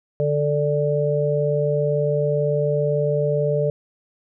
harmonic tone, 147 Hz, D3, 2 cents sharp, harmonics 1 / 3 / 4, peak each -22 / -22 / -22 dBFS, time 0.2-3.7 s, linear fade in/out 0 ms, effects none

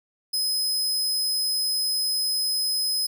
sawtooth tone, 5070 Hz, D#8, 32 cents sharp, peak -20 dBFS, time 0.33-3.07 s, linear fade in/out 10 ms, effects none

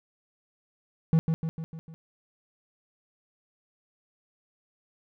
triangle tone with echo, 161.7 Hz, E3, 33 cents flat, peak -15 dBFS, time 1.13-1.19 s, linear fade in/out 0 ms, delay 150 ms, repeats 5, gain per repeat -5 dB, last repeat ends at 1.94 s, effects none

